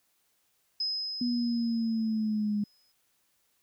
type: tone with exponential decay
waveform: sine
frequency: 5080 Hz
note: D#8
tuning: 35 cents sharp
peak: -27 dBFS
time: 0.8-2.92 s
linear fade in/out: 5 ms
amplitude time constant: 460 ms
type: linear sweep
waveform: sine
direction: down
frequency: 243.8 to 205.7 Hz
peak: -26 dBFS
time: 1.21-2.64 s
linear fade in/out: 5 ms
effects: white hiss -72 dBFS RMS until 3.62 s